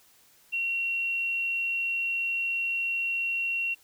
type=tone; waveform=sine; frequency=2737 Hz; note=F7; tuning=36 cents flat; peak=-26 dBFS; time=0.52-3.75 s; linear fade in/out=20 ms; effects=white hiss -60 dBFS RMS until 3.83 s